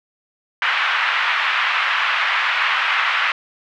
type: band-pass noise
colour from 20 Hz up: pink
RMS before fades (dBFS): -19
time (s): 0.62-3.32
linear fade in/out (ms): 2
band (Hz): 1100 to 2900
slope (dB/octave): 24
effects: none